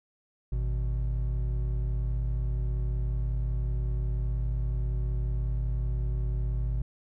triangle tone pair together, 52.79 / 123.47 Hz, G#1 / B2, +29 / 0 cents, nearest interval octave + minor third, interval 1471 cents, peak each -25 / -31 dBFS, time 0.52-6.82 s, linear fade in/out 5 ms, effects none

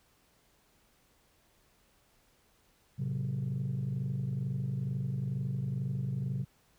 sine chord, F# diminished, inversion first, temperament just, 111 / 133.2 / 185 Hz, A2 / C3 / F#3, +16 / +31 / 0 cents, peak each -37 / -31 / -37 dBFS, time 2.98-6.45 s, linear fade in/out 20 ms, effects tanh soft clip ceiling -27 dBFS + pink hiss -68 dBFS RMS until 6.78 s

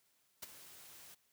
white noise with ADSR envelope, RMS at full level -43 dBFS, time 0.42-1.15 s, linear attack 11 ms, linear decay 19 ms, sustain -13 dB, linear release 13 ms, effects white hiss -75 dBFS RMS until 1.32 s + high-pass 60 Hz 12 dB/octave

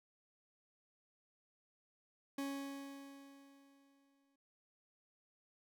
40% pulse tone with exponential decay, 276.8 Hz, C#4, 2 cents flat, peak -37 dBFS, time 2.38-4.36 s, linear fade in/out 5 ms, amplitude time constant 430 ms, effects none

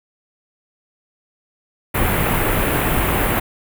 pink band-stop noise, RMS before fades -18 dBFS, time 1.94-3.4 s, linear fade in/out 10 ms, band 2700 to 11000 Hz, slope 24 dB/octave, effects none

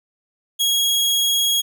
sawtooth tone, 3306 Hz, G#7, 9 cents flat, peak -13 dBFS, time 0.59-1.62 s, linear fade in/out 20 ms, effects none

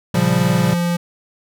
square chord, G diminished, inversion first, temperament equal, 116.54 / 138.59 / 196 Hz, Bb2 / Db3 / G3, 0 / 0 / 0 cents, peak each -22 / -21 / -22 dBFS, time 0.14-0.74 s, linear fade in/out 5 ms
square tone with pitch glide, 174.61 to 173.3 Hz, F3 to F3, 0 to -13 cents, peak -17 dBFS, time 0.14-0.97 s, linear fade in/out 10 ms, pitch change -13 cents, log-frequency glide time 0.44-0.73 s
effects none

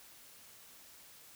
silence, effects white hiss -57 dBFS RMS until 1.35 s

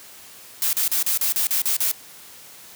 blue noise bursts, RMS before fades -21 dBFS, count 9, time 0.62-1.914 s, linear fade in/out 0 ms, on 110 ms, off 38 ms, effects white hiss -44 dBFS RMS until 2.75 s + high-pass 80 Hz 12 dB/octave

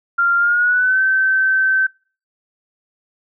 sine tone with pitch glide, 1390 to 1542.3 Hz, F6 to G6, -9 to -29 cents, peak -12 dBFS, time 0.18-1.87 s, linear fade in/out 10 ms, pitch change +180 cents, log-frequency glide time 0.37-1.01 s, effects noise-tail reverb RT60 0.4 s tail -26 dB re dry

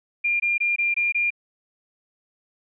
sine tone bursts, 2400 Hz, D7, 37 cents sharp, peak -19 dBFS, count 6, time 0.24-1.305 s, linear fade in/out 10 ms, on 160 ms, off 21 ms, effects none

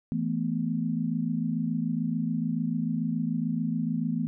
sine chord, E suspended fourth, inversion none, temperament equal, 164.81 / 220 / 246.9 Hz, E3 / A3 / B3, 0 / 0 / 0 cents, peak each -30 dBFS, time 0.12-4.27 s, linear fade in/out 0 ms, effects none

